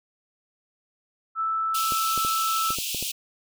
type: tone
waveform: sine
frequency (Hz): 1318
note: E6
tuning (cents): -1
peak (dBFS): -23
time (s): 1.35-2.76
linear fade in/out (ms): 50
type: high-pass noise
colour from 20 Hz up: pink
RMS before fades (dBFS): -30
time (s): 1.74-3.12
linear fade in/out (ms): 10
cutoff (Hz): 2500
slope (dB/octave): 96
type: clicks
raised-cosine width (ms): 2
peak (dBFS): -22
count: 7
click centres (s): 1.922 / 2.177 / 2.249 / 2.705 / 2.786 / 2.947 / 3.026
effects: none